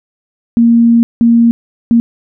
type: tone bursts at uneven times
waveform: sine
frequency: 233.1 Hz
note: A#3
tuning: in tune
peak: -4 dBFS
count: 3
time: 0.57-1.03 / 1.21-1.51 / 1.91-2 s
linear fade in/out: 0 ms
effects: none